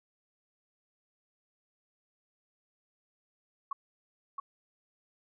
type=tone with echo; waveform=sine; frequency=1108.7 Hz; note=C#6; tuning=in tune; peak=-31 dBFS; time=3.71-3.73 s; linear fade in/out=5 ms; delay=670 ms; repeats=1; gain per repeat=-3 dB; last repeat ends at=4.4 s; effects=none